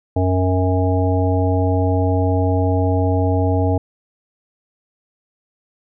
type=harmonic tone with a mistuned harmonic; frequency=92.5 Hz; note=F#2; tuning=in tune; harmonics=1 / 3 / 5 / 7 / 9; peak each=-16 / -21 / -23 / -24 / -26 dBFS; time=0.16-3.78 s; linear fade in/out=5 ms; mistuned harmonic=9; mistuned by=-22 cents; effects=none